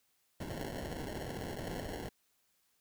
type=noise with sample-and-hold; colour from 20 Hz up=blue; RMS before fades=-41 dBFS; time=0.4-2.09 s; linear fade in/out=5 ms; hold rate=1225 Hz; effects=white hiss -75 dBFS RMS until 2.8 s